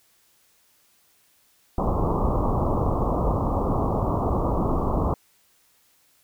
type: low-pass noise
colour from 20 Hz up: pink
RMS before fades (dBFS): -23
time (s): 1.78-5.14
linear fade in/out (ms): 2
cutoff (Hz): 1200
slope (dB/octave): 96
effects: white hiss -62 dBFS RMS until 6.23 s